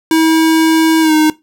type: tone with pitch glide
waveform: square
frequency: 321.6 to 309.6 Hz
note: E4 to D#4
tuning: -43 to -9 cents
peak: -8 dBFS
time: 0.11-1.3 s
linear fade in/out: 2 ms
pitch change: -66 cents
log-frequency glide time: 1.01-1.13 s
effects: noise-tail reverb RT60 0.2 s tail -19 dB re dry